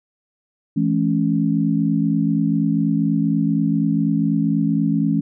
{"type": "chord", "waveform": "sine", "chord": "C# minor", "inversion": "first", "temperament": "equal with one note detuned", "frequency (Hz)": [164.81, 213.1, 277.2], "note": ["E3", "G#3", "C#4"], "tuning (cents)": [0, 45, 0], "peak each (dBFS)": -20, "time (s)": [0.76, 5.21], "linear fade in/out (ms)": 10, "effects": []}